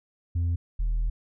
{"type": "tone pair in turn", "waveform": "sine", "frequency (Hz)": [85.7, 40.45], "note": ["F2", "E1"], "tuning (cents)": [-32, -32], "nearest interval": "octave + minor second", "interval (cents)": 1300, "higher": "first", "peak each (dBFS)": -20, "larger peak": "neither", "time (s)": [[0.35, 0.56], [0.79, 1.1]], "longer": "second", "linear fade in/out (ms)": 10, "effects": ["tanh soft clip ceiling -22 dBFS"]}